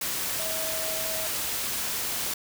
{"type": "tone in noise", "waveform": "sine", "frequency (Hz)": 641, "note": "E5", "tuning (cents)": -49, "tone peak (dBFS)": -35, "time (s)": [0.39, 1.27], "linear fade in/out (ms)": 5, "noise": "white", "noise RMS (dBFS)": -30, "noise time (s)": [0.01, 2.34], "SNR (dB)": -8, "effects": []}